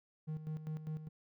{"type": "tone with tremolo", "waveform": "triangle", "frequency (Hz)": 155.56, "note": "D#3", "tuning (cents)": 0, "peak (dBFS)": -35, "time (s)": [0.27, 1.09], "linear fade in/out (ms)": 20, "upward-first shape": "square", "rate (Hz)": 5, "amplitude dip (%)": 65, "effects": []}